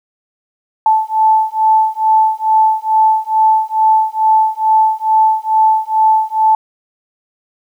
sine beating tone pair, 874 / 876.3 Hz, A5 / A5, -12 / -7 cents, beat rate 2.3 Hz, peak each -12 dBFS, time 0.86-6.55 s, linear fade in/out 2 ms, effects 8-bit

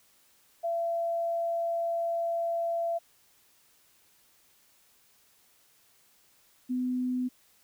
sine tone pair in turn, 675 / 251.8 Hz, E5 / B3, +41 / +34 cents, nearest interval octave + perfect fourth, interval 1707 cents, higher first, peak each -27 dBFS, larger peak neither, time 0.63-2.99 / 6.69-7.29 s, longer first, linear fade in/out 20 ms, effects white hiss -64 dBFS RMS until 7.63 s

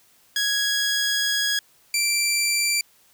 15% pulse tone pair in turn, 1661.2 / 2349 Hz, G#6 / D7, 0 / 0 cents, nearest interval tritone, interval 600 cents, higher second, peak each -14 / -13 dBFS, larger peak second, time 0.36-1.59 / 1.94-2.81 s, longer first, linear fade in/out 2 ms, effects white hiss -58 dBFS RMS until 3.13 s

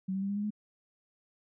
sine tone with pitch steps, 189.2 / 193.29 / 197.46 / 201.7 / 206.1 / 210.5 Hz, F#3 / G3 / G3 / G3 / G#3 / G#3, +39 / -24 / +13 / +50 / -13 / +24 cents, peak -30 dBFS, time 0.08-0.506 s, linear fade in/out 10 ms, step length 71 ms, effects none

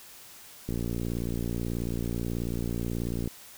click train, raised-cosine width 3 ms, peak -19 dBFS, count 152, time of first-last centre 0.69-3.276 s, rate 58.4 Hz, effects white hiss -49 dBFS RMS until 3.57 s

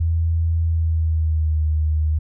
sine tone with pitch glide, 82.41 to 77.34 Hz, E2 to D#2, 0 to -10 cents, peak -16 dBFS, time 0-2.19 s, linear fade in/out 10 ms, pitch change -110 cents, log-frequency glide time 0.64-1.63 s, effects none

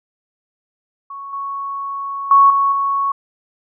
sine tone with level steps, 1108.7 Hz, C#6, in tune, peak -28 / -22 / -6 / -12 / -15 dBFS, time 1.1-3.12 s, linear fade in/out 5 ms, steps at 1.33 / 2.31 / 2.5 / 2.72 s, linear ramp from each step 2 ms, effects none

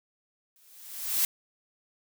blue noise with exponential growth, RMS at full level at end -23 dBFS, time 0.56-1.25 s, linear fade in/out 1 ms, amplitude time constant 150 ms, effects none

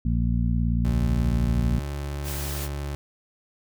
harmonic tone, 58.27 Hz, A#1, in tune, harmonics 1 / 2 / 3 / 4, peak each -23 / -26 / -28 / -29 dBFS, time 0.05-1.79 s, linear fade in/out 5 ms
30% pulse tone, 71.2 Hz, C#2, 47 cents sharp, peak -26 dBFS, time 0.85-2.95 s, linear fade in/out 0 ms
white noise, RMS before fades -35 dBFS, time 2.23-2.69 s, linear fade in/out 50 ms
effects none

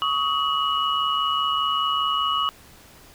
sine tone cluster, 1121 / 1266 / 2923 Hz, C#6 / D#6 / F#7, +19 / +30 / -22 cents, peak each -24 / -25 / -25 dBFS, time 0.02-2.49 s, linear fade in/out 0 ms, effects pink hiss -49 dBFS RMS until 3.14 s

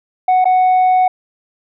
sine tone with dropouts, 740 Hz, F#5, in tune, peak -6 dBFS, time 0.28-1.08 s, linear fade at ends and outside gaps 5 ms, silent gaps 0.444-0.454 s, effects tanh soft clip ceiling -8 dBFS

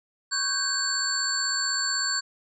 sine tone cluster, 1108 / 1538 / 1614 / 4459 / 7400 Hz, C#6 / G6 / G#6 / C#8 / A#8, -1 / -33 / -50 / +9 / -14 cents, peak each -36 / -31 / -34 / -27 / -30 dBFS, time 0.31-2.21 s, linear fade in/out 20 ms, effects none

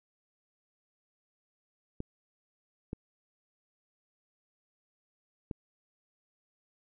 clicks, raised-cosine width 3 ms, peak -23 dBFS, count 3, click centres 2.004 / 2.931 / 5.512 s, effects none

